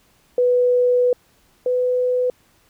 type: tone pair in turn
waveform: sine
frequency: 493.9 / 499.6 Hz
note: B4 / B4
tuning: 0 / +20 cents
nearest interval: unison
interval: 20 cents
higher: second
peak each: -13 / -16 dBFS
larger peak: first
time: 0.38-1.13 / 1.66-2.3 s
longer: first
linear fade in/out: 2 ms
effects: pink hiss -58 dBFS RMS until 2.69 s